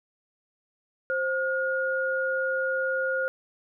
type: tone pair together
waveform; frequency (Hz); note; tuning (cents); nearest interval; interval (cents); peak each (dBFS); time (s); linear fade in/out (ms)
sine; 526.5 / 1431; C5 / F6; +11 / +42; octave + perfect fourth; 1731; -27; 1.1-3.28; 0
effects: none